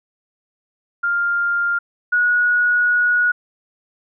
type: tone pair in turn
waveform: sine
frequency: 1400 / 1456.8 Hz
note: F6 / F#6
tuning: +4 / -27 cents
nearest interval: minor second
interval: 69 cents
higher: second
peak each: -16 / -13 dBFS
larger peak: second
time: 1.03-1.79 / 2.12-3.32 s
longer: second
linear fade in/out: 10 ms
effects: none